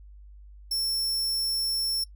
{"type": "tone", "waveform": "sawtooth", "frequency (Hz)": 5400, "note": "E8", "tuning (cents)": 41, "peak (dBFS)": -23, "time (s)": [0.71, 2.04], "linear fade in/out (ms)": 5, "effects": ["noise-tail reverb RT60 0.1 s tail -25 dB re dry", "added 50 Hz sine -45 dBFS peak until 2.15 s"]}